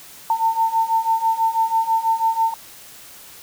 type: beating tone pair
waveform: sine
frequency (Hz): 897 / 903.1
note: A5 / A5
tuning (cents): +33 / +45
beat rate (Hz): 6.1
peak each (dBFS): -21 / -18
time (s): 0.3-2.54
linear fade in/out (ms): 2
effects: white hiss -42 dBFS RMS until 3.42 s